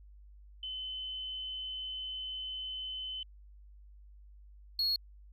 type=tone pair in turn; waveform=sine / triangle; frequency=3042 / 4321 Hz; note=F#7 / C#8; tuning=+47 / -45 cents; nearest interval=tritone; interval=608 cents; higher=second; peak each=-37 / -27 dBFS; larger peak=second; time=0.63-3.23 / 4.79-4.96 s; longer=first; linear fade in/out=2 ms; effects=added 50 Hz sine -52 dBFS peak until 5.32 s